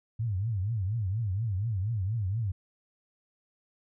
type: tone with vibrato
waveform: sine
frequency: 103.83 Hz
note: G#2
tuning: in tune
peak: -27 dBFS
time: 0.19-2.52 s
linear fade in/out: 10 ms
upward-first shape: triangle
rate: 4.2 Hz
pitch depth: 270 cents each way
effects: none